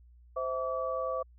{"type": "tone cluster", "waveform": "sine", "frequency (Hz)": [520, 651, 1148], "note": ["C5", "E5", "D6"], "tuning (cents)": [-11, -22, -40], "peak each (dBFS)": [-33, -36, -35], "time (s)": [0.36, 1.23], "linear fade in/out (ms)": 10, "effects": ["added 60 Hz sine -54 dBFS peak until 1.38 s"]}